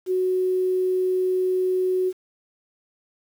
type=tone with quantisation; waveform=sine; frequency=370 Hz; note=F#4; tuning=in tune; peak=-19 dBFS; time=0.06-2.13 s; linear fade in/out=50 ms; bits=8; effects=none

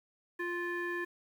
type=tone with low-pass filter; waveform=square; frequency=349.2 Hz; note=F4; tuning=in tune; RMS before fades=-36 dBFS; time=0.39-1.05 s; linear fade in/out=10 ms; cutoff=1900 Hz; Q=7.6; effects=10-bit

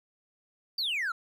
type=exponential sweep; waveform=triangle; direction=down; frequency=4775 to 1312 Hz; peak=-26 dBFS; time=0.78-1.12 s; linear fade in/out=5 ms; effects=tanh soft clip ceiling -22 dBFS

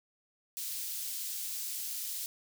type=high-pass noise; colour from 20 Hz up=white; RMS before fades=-38 dBFS; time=0.57-2.26 s; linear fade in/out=0 ms; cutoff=4100 Hz; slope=12 dB/octave; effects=none

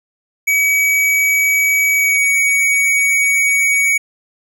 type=tone with pitch glide; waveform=square; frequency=2272 to 2248 Hz; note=C#7 to C#7; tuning=+42 to +24 cents; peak=-12 dBFS; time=0.47-3.98 s; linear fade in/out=10 ms; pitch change=-18 cents; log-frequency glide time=1.94-2.22 s; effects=none

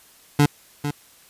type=tone with echo; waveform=25% pulse; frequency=145.5 Hz; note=D3; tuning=16 cents flat; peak=-9 dBFS; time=0.39-0.46 s; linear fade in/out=5 ms; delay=450 ms; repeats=1; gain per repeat=-10 dB; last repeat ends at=0.91 s; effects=white hiss -52 dBFS RMS until 1.29 s + resampled to 32000 Hz

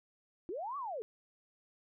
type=linear two-way sweep; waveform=sine; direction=up then down; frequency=313.1 to 1174.7 to 401.4 Hz; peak=-37 dBFS; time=0.49-1.02 s; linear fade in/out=0 ms; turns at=0.77 s; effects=none

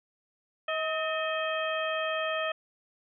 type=harmonic tone with a mistuned harmonic; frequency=635 Hz; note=D#5; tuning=35 cents sharp; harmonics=1 / 2 / 3 / 4 / 5; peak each=-31 / -34 / -36 / -37 / -38 dBFS; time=0.68-2.52 s; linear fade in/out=5 ms; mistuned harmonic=3; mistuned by=-74 cents; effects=none

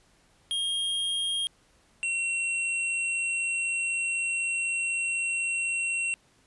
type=tone pair in turn; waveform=square; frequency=3239 / 2728 Hz; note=G#7 / F7; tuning=-44 / -41 cents; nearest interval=minor third; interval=297 cents; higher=first; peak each=-27 dBFS; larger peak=neither; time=0.51-1.47 / 2.03-6.14 s; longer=second; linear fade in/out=0 ms; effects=pink hiss -63 dBFS RMS until 6.46 s + resampled to 24000 Hz

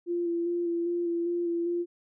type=tone with vibrato; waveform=sine; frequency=343.5 Hz; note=F4; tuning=29 cents flat; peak=-26 dBFS; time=0.06-1.86 s; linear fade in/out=50 ms; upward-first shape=square; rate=2.5 Hz; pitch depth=17 cents each way; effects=none

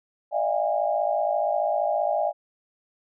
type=tone cluster; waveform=sine; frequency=592 / 643 / 698 / 815 Hz; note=D5 / E5 / F5 / G#5; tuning=+14 / -43 / -1 / -33 cents; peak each=-27 dBFS; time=0.31-2.33 s; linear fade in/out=50 ms; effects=none

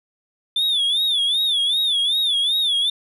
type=tone with vibrato; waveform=sine; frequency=3520 Hz; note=A7; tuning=in tune; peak=-14 dBFS; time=0.56-2.9 s; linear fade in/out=5 ms; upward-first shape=sine; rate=2.6 Hz; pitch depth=130 cents each way; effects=tanh soft clip ceiling -16 dBFS

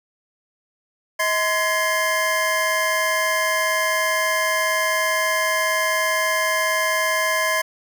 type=tone cluster; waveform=square; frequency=636 / 1033 / 1687 / 2104 Hz; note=D#5 / C6 / G#6 / C7; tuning=+38 / -22 / +27 / +9 cents; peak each=-25 dBFS; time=1.19-7.62 s; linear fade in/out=10 ms; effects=8-bit

